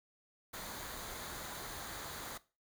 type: noise with comb filter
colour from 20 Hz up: pink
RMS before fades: -45 dBFS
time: 0.53-2.38 s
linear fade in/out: 10 ms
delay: 0.37 ms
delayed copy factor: -0.5
effects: noise-tail reverb RT60 0.3 s tail -18 dB re dry